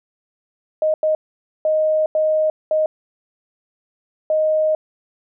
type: tone bursts at uneven times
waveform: sine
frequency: 622.3 Hz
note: D#5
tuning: in tune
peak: -14 dBFS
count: 6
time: 0.82-0.94 / 1.03-1.15 / 1.65-2.06 / 2.15-2.5 / 2.71-2.86 / 4.3-4.75 s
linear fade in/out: 2 ms
effects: none